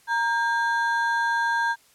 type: ring-modulated tone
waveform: triangle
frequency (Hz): 1267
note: D#6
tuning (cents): +31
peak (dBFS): -16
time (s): 0.07-1.76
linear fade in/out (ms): 50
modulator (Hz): 336
effects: white hiss -58 dBFS RMS until 1.94 s + low-pass 12000 Hz 12 dB/octave